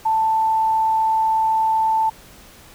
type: tone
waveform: sine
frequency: 884 Hz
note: A5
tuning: 8 cents sharp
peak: -15 dBFS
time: 0.05-2.1 s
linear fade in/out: 10 ms
effects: pink hiss -45 dBFS RMS until 2.74 s